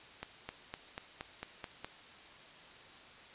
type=accelerating click train; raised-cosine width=0.3 ms; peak=-24 dBFS; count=8; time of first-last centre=0.23-1.846 s; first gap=260 ms; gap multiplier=0.96; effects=white hiss -54 dBFS RMS until 3.34 s + resampled to 8000 Hz